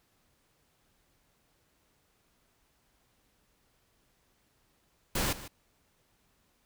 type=noise with echo; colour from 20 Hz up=pink; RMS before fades=-30 dBFS; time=5.15-5.33 s; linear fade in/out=5 ms; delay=150 ms; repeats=1; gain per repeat=-15 dB; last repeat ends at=5.48 s; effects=pink hiss -71 dBFS RMS until 6.65 s